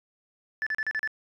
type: tone bursts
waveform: sine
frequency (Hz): 1745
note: A6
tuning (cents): -15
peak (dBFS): -24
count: 6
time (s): 0.62-1.075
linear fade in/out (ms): 0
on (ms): 45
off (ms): 37
effects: tanh soft clip ceiling -24 dBFS